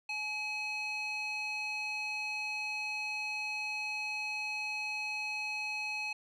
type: tone with band-pass filter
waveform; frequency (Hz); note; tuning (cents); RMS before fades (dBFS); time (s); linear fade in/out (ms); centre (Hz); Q
square; 848; G#5; +36; -37; 0.09-6.13; 5; 3000; 4.8
effects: none